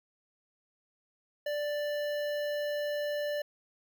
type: tone with notch filter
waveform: square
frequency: 588 Hz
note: D5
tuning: 2 cents sharp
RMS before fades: -33 dBFS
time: 1.46-3.42 s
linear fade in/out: 5 ms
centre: 8300 Hz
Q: 0.59
effects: none